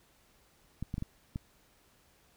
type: clicks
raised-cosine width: 5 ms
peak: -23 dBFS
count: 5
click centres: 0.826 / 0.941 / 0.981 / 1.024 / 1.359 s
effects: pink hiss -66 dBFS RMS until 2.36 s